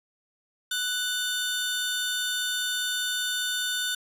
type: tone pair together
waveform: sawtooth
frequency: 1487 / 3585 Hz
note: F#6 / A7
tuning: +8 / +32 cents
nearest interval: octave + minor third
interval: 1524 cents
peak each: -26 / -26 dBFS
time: 0.71-3.95 s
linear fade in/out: 5 ms
effects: resampled to 32000 Hz